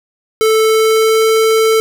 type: tone with pitch glide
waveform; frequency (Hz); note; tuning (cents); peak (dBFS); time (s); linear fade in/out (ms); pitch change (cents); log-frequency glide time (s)
square; 439.5 to 443.1; A4 to A4; -2 to +12; -9; 0.41-1.8; 0; +14; 0.62-1.26
effects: none